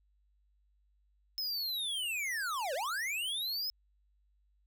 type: linear two-way sweep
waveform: square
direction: down then up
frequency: 5200 to 490 to 5200 Hz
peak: -34 dBFS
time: 1.38-3.7 s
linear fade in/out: 0 ms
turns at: 2.74 s
effects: added 50 Hz sine -68 dBFS peak until 4.66 s